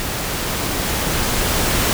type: noise with level ramp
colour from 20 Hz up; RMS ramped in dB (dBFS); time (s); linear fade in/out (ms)
pink; -24 to -17; 0-1.93; 0
effects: none